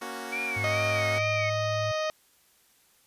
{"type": "chord", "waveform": "10% pulse", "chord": "F# major", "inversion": "first", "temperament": "equal", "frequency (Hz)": [233.1, 277.2, 370], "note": ["A#3", "C#4", "F#4"], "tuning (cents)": [0, 0, 0], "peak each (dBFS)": [-31, -33, -30], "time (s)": [0.01, 1.19], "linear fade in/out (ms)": 10}
{"type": "tone with vibrato", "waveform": "sine", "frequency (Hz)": 2287, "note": "D7", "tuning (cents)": -47, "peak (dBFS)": -29, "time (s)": [0.32, 1.5], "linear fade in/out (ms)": 10, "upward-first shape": "sine", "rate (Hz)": 2.3, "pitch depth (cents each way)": 91}
{"type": "tone with pitch glide", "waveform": "sine", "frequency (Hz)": [103.83, 107.62], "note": ["G#2", "A2"], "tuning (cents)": [0, -38], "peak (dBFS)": -31, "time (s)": [0.56, 1.92], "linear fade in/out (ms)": 10, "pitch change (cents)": 62, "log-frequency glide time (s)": [0.91, 1.59]}
{"type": "harmonic tone", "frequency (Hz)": 622.3, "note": "D#5", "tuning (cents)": 0, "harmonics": [1, 2, 3, 4, 5, 6, 7, 8, 9, 10], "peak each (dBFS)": [-28, -34, -38, -40, -42, -44, -45, -46, -47, -48], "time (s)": [0.64, 2.1], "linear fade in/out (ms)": 0}
{"effects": ["white hiss -63 dBFS RMS until 3.06 s", "resampled to 32000 Hz"]}